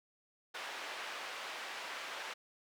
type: band-pass noise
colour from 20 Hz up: white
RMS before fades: -44 dBFS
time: 0.54-2.34 s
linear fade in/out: 10 ms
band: 560 to 2600 Hz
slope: 12 dB/octave
effects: none